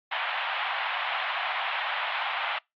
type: band-pass noise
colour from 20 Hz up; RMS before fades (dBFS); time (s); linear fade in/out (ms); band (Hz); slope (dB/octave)
pink; -30; 0.11-2.59; 10; 700 to 3400; 48
effects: noise-tail reverb RT60 0.2 s tail -26 dB re dry + AAC 64 kbps